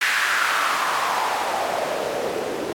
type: noise with band-pass filter sweep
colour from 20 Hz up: white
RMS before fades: -23 dBFS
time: 0.01-2.73 s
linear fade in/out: 5 ms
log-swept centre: 1800 to 380 Hz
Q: 3.1
effects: AAC 64 kbps